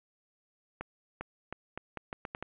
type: accelerating click train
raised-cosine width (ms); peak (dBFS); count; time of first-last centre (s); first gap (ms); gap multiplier
0.5; -22; 9; 0.81-2.426; 400; 0.79
effects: resampled to 8000 Hz + 8-bit